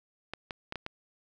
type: clicks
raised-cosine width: 0.3 ms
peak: -20 dBFS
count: 5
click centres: 0.336 / 0.508 / 0.724 / 0.757 / 0.864 s
effects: none